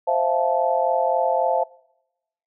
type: chord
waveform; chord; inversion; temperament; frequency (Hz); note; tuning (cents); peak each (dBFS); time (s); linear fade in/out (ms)
sine; F major seventh; second; just; 523.8 / 654.8 / 698.5 / 873.1; C5 / E5 / F5 / A5; +2 / -12 / 0 / -14; -23; 0.07-1.64; 10
effects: noise-tail reverb RT60 0.9 s tail -24 dB re dry